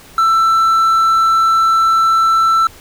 triangle tone, 1332 Hz, E6, 18 cents sharp, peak -7 dBFS, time 0.18-2.67 s, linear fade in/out 2 ms, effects pink hiss -40 dBFS RMS until 2.8 s

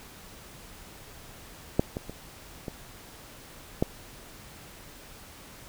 clicks, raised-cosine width 2 ms, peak -7 / -18 / -24 / -20 / -9 dBFS, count 5, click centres 1.795 / 1.969 / 2.096 / 2.682 / 3.825 s, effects pink hiss -48 dBFS RMS until 5.68 s

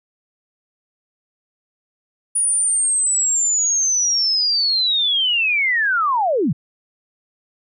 sine linear sweep, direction down, 9710 to 114.7 Hz, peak -15 dBFS, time 2.35-6.53 s, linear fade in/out 10 ms, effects none

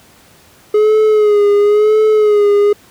triangle tone with vibrato, 420.4 Hz, G#4, 21 cents sharp, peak -5 dBFS, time 0.74-2.73 s, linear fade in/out 5 ms, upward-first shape sine, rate 0.97 Hz, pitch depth 51 cents each way, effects pink hiss -45 dBFS RMS until 2.9 s + high-pass 80 Hz 12 dB/octave

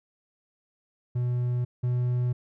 triangle tone pair in turn, 122.9 / 123.45 Hz, B2 / B2, -8 / 0 cents, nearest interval unison, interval 8 cents, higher second, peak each -22 / -21 dBFS, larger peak second, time 1.15-1.65 / 1.83-2.33 s, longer neither, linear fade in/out 10 ms, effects none

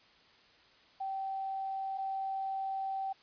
sine tone pair in turn, 774 / 774 Hz, G5 / G5, -22 / -22 cents, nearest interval unison, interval 0 cents, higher neither, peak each -34 / -33 dBFS, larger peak second, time 1-1.98 / 1.98-3.13 s, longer second, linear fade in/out 10 ms, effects white hiss -62 dBFS RMS until 3.22 s + resampled to 11025 Hz

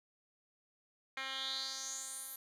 10% pulse tone with band-pass filter sweep, 266.5 Hz, C4, 32 cents sharp, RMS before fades -42 dBFS, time 1.17-2.36 s, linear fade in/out 2 ms, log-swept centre 2400 to 12000 Hz, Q 4.5, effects none

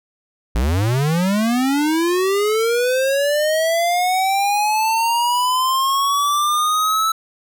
square linear sweep, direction up, 51.4 to 1318.5 Hz, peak -16 dBFS, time 0.55-7.12 s, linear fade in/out 5 ms, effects none

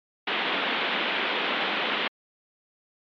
white band-pass noise, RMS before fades -27 dBFS, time 0.27-2.08 s, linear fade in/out 5 ms, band 190 to 3500 Hz, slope 48 dB/octave, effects MP3 64 kbps

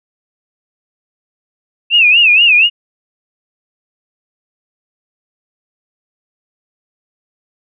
sine tone with vibrato, 2637 Hz, E7, in tune, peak -5 dBFS, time 1.9-2.7 s, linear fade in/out 50 ms, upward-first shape sine, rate 4.2 Hz, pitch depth 150 cents each way, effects none

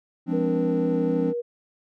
triangle chord, D half-diminished seventh, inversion first, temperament equal, 174.61 / 207.7 / 261.6 / 293.7 Hz, F3 / Ab3 / C4 / D4, 0 / 0 / 0 / 0 cents, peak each -25 / -30 / -24 / -26 dBFS, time 0.26-1.34 s, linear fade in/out 50 ms
sine tone with vibrato, 475 Hz, A#4, 33 cents sharp, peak -25 dBFS, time 0.32-1.42 s, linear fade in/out 20 ms, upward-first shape sine, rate 4 Hz, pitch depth 13 cents each way
effects none

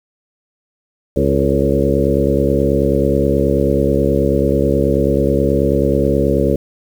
harmonic tone with a mistuned harmonic, 69.3 Hz, C#2, in tune, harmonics 1 / 2 / 3 / 4 / 5 / 6 / 7 / 8, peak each -20 / -20 / -20 / -20 / -20 / -20 / -20 / -20 dBFS, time 1.16-6.56 s, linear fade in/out 5 ms, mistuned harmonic 6, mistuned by +37 cents, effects 7-bit

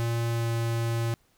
square tone with pitch glide, 116.54 to 115.73 Hz, A#2 to A#2, 0 to -12 cents, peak -26 dBFS, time 0-1.14 s, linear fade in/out 0 ms, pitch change -12 cents, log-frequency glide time 0.29-0.48 s, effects pink hiss -66 dBFS RMS until 1.37 s

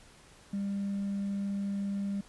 triangle tone with hard clipping, 199.1 Hz, G3, 27 cents sharp, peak -30 dBFS, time 0.53-2.21 s, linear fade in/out 5 ms, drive 2 dB, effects pink hiss -57 dBFS RMS until 2.28 s + resampled to 24000 Hz

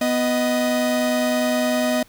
45% pulse tone pair together, 247.9 / 624.7 Hz, B3 / D#5, +7 / +7 cents, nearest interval octave + major third, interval 1600 cents, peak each -21 dBFS, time 0.01-2.03 s, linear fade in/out 5 ms, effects pink hiss -52 dBFS RMS until 2.08 s

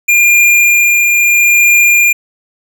square tone with tremolo, 2405 Hz, D7, 41 cents sharp, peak -5 dBFS, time 0.08-2.13 s, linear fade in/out 10 ms, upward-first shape triangle, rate 0.75 Hz, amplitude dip 30%, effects none

